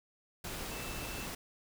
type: tone in noise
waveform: sine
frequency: 2657 Hz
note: E7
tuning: 13 cents sharp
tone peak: -48 dBFS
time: 0.71-1.26 s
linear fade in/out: 5 ms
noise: pink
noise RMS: -41 dBFS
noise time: 0.44-1.35 s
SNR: -10 dB
effects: none